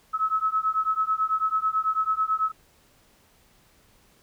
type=beating tone pair; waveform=sine; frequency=1288 / 1297.1 Hz; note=E6 / E6; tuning=-41 / -28 cents; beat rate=9.1 Hz; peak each=-25 dBFS; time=0.13-2.52 s; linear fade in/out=20 ms; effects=pink hiss -60 dBFS RMS until 4.22 s